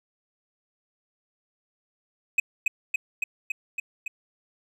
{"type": "tone with echo", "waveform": "triangle", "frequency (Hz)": 2528, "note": "D#7", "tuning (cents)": 27, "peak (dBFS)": -15, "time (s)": [2.38, 2.4], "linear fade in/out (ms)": 5, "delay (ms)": 280, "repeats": 6, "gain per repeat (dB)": -2, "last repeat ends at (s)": 4.08, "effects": []}